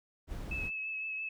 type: noise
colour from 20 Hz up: brown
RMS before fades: -40 dBFS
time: 0.27-0.71 s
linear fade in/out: 50 ms
type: tone with vibrato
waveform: sine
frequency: 2594 Hz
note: E7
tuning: 28 cents flat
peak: -35 dBFS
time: 0.51-1.29 s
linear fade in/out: 5 ms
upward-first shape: triangle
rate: 5.9 Hz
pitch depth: 26 cents each way
effects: none